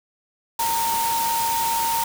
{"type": "tone in noise", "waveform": "sine", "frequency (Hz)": 920, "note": "A#5", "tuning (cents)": -23, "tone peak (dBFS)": -21, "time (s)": [0.59, 2.04], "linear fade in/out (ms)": 5, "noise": "white", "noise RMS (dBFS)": -27, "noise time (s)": [0.59, 2.04], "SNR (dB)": 3, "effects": []}